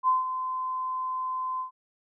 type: tone with ADSR envelope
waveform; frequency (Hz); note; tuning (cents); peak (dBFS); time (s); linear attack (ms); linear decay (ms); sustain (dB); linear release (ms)
sine; 1029; C6; -29; -18; 0.03-1.71; 49; 160; -10; 110
effects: none